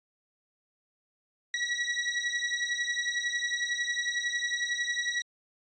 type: beating tone pair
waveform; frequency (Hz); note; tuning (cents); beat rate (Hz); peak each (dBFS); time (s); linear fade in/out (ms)
sawtooth; 1921 / 1932; B6 / B6; -48 / -39; 11; -28; 1.54-5.22; 2
effects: resampled to 16000 Hz